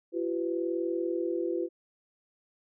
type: tone cluster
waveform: sine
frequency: 341.4 / 381.8 / 501 Hz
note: F4 / G4 / B4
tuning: -39 / -46 / +25 cents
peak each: -30 / -34 / -35 dBFS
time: 0.12-1.69 s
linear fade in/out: 50 ms
effects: none